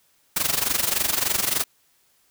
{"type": "noise with amplitude modulation", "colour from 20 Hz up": "white", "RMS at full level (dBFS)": -20, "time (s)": [0.36, 1.64], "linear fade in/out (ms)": 5, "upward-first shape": "sine", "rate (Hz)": 23.4, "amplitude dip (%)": 80, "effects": ["white hiss -63 dBFS RMS until 2.3 s"]}